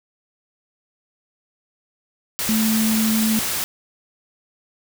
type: tone in noise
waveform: sine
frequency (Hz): 220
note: A3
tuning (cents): 0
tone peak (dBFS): -17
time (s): 2.49-3.39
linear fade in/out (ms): 0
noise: white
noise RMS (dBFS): -24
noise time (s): 2.39-3.64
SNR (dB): +4
effects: none